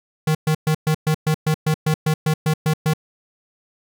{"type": "tone bursts", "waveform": "square", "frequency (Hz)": 155.56, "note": "D#3", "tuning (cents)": 0, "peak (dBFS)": -16, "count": 14, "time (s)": [0.27, 2.936], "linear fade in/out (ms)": 5, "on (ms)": 79, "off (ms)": 120, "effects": []}